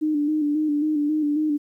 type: tone with vibrato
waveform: sine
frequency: 300.4 Hz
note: D4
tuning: 39 cents sharp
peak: -19 dBFS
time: 0.01-1.58 s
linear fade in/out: 20 ms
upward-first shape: square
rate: 3.7 Hz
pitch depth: 42 cents each way
effects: 10-bit